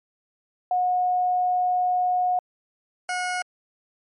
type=tone pair in turn; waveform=sine / 20% pulse; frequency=726 / 726 Hz; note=F#5 / F#5; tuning=-33 / -33 cents; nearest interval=unison; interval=0 cents; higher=neither; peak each=-19 / -20 dBFS; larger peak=first; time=0.71-2.39 / 3.09-3.42 s; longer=first; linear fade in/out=2 ms; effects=MP3 48 kbps